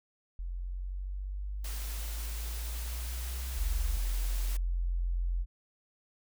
sine exponential sweep, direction up, 43.32 to 66.7 Hz, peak -34 dBFS, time 0.39-3.97 s, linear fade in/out 0 ms
white noise, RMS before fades -44 dBFS, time 1.64-4.57 s, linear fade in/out 5 ms
sine tone, 43.62 Hz, F1, 1 cent flat, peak -28 dBFS, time 3.55-5.46 s, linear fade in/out 50 ms
effects none

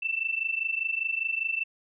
sine tone pair together, 2656 / 2681 Hz, E7 / E7, +12 / +29 cents, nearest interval unison, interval 17 cents, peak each -29 / -30 dBFS, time 0.02-1.64 s, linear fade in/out 10 ms, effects none

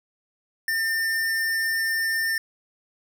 square tone, 1802 Hz, A6, 41 cents sharp, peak -23 dBFS, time 0.68-2.38 s, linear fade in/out 2 ms, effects none

